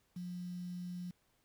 sine tone with quantisation, 178.2 Hz, F3, 35 cents sharp, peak -40 dBFS, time 0.16-1.11 s, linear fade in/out 5 ms, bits 10, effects pink hiss -75 dBFS RMS until 1.44 s

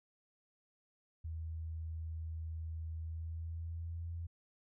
sine tone with pitch glide, 80.7 to 84.32 Hz, E2 to E2, -36 to +40 cents, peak -39 dBFS, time 1.24-4.27 s, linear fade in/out 10 ms, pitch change +76 cents, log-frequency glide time 2.99-4.13 s, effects none

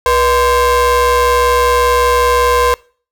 square ring-modulated tone, 274.2 Hz, C#4, 19 cents flat, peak -7 dBFS, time 0.06-2.74 s, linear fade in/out 0 ms, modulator 760 Hz, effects noise-tail reverb RT60 0.4 s tail -23 dB re dry

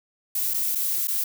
violet noise with dropouts, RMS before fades -25 dBFS, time 0.35-1.24 s, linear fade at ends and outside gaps 5 ms, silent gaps 0.538-0.542 / 0.751-0.754 / 1.073-1.081 s, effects none

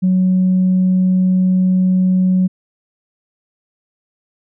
sine tone, 185 Hz, F#3, in tune, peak -9 dBFS, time 0.02-2.48 s, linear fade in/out 20 ms, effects tanh soft clip ceiling -7 dBFS

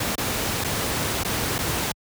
pink noise with dropouts, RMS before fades -25 dBFS, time 0-1.92 s, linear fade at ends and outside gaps 5 ms, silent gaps 0.155-0.179 / 0.64-0.644 / 1.236-1.247 / 1.583-1.587 s, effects high-pass 60 Hz 12 dB/octave

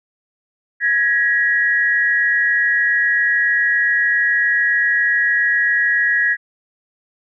sine tone pair together, 1661.2 / 1908.4 Hz, G#6 / A#6, 0 / +40 cents, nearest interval major second, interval 240 cents, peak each -16 dBFS, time 0.8-6.37 s, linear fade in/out 50 ms, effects none

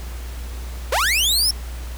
sawtooth linear sweep, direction up, 428.2 to 5470 Hz, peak -13 dBFS, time 0.92-1.51 s, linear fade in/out 5 ms, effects added 60 Hz sine -28 dBFS peak until 1.97 s + pink hiss -40 dBFS RMS until 1.97 s

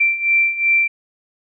sine beating tone pair, 2349 / 2351.7 Hz, D7 / D7, 0 / +2 cents, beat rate 2.7 Hz, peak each -19 / -15 dBFS, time 0-0.88 s, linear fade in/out 10 ms, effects none

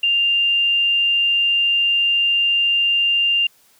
sine tone, 2794 Hz, F7, in tune, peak -14 dBFS, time 0.03-3.47 s, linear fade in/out 5 ms, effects white hiss -55 dBFS RMS until 3.79 s

